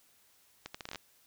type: accelerating click train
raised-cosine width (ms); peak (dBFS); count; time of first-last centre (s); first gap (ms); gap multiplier
0.2; -23; 9; 0.66-0.958; 85; 0.74
effects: white hiss -66 dBFS RMS until 1.26 s